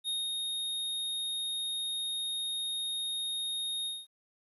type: tone with ADSR envelope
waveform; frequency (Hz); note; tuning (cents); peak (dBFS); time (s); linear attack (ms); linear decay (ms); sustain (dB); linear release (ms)
square; 3715; A#7; -7; -31; 0.04-4.07; 43; 200; -2; 210
effects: resampled to 32000 Hz + 12-bit